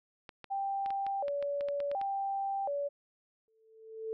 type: clicks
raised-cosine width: 0.3 ms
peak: -29 dBFS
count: 12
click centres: 0.292 / 0.443 / 0.861 / 0.905 / 1.066 / 1.282 / 1.426 / 1.609 / 1.686 / 1.803 / 1.915 / 2.014 s
type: tone with vibrato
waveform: sine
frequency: 670 Hz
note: E5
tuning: 28 cents sharp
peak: -31 dBFS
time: 0.5-2.89 s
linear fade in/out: 20 ms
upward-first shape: square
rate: 0.69 Hz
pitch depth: 280 cents each way
type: tone with exponential growth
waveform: sine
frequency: 443.1 Hz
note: A4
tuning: 12 cents sharp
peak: -32 dBFS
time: 3.48-4.13 s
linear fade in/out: 0 ms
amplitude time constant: 140 ms
effects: none